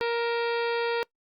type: harmonic tone with a mistuned harmonic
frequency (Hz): 468.5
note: A#4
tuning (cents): +9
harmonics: 1 / 2 / 3 / 4 / 5 / 6 / 7 / 8 / 9 / 10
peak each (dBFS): -26 / -32 / -36 / -38 / -40 / -42 / -43 / -44 / -45 / -46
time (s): 0.01-1.03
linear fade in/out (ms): 0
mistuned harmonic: 6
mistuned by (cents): -80
effects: noise-tail reverb RT60 0.1 s tail -23 dB re dry + Opus 48 kbps